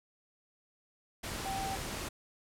sine tone in noise, 777 Hz, G5, 16 cents flat, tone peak -35 dBFS, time 1.45-1.76 s, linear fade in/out 10 ms, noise pink, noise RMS -39 dBFS, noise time 1.23-2.09 s, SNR +1 dB, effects low-pass 12000 Hz 12 dB/octave

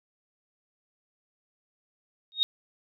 sine tone with exponential growth, 3729 Hz, A#7, in tune, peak -16 dBFS, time 2.32-2.43 s, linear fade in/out 0 ms, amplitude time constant 23 ms, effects none

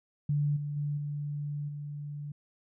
sine tone with level steps, 146.1 Hz, D3, 9 cents flat, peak -25 / -32 / -29 / -32 / -36 dBFS, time 0.29-2.32 s, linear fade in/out 5 ms, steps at 0.56 / 0.76 / 0.97 / 1.68 s, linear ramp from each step 10 ms, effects none

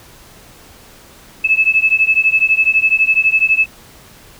sine beating tone pair, 2600 / 2612 Hz, E7 / E7, -24 / -17 cents, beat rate 12 Hz, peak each -13 dBFS, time 1.44-3.66 s, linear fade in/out 10 ms, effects pink hiss -42 dBFS RMS until 4.39 s

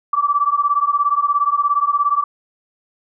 sine beating tone pair, 1150 / 1167 Hz, D6 / D6, -37 / -11 cents, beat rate 17 Hz, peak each -17 dBFS, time 0.13-2.24 s, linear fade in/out 5 ms, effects none

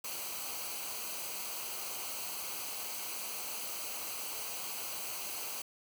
white noise with comb filter, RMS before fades -40 dBFS, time 0.04-5.62 s, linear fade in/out 5 ms, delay 0.56 ms, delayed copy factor -0.65, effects none

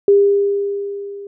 sine tone with level ramp, 401.7 Hz, G4, 42 cents sharp, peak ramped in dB -6 to -29 dBFS, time 0.08-1.27 s, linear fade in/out 2 ms, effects none

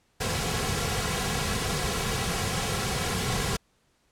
pink noise with comb filter, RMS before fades -28 dBFS, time 0.2-3.57 s, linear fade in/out 10 ms, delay 3.3 ms, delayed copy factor -0.65, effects pink hiss -68 dBFS RMS until 4.11 s + low-pass 10000 Hz 12 dB/octave

